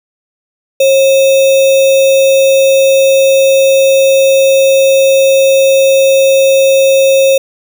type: tone with sample-and-hold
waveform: sine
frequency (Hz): 540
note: C#5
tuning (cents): -45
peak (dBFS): -4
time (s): 0.8-7.38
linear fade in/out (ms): 5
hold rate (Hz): 3150
effects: none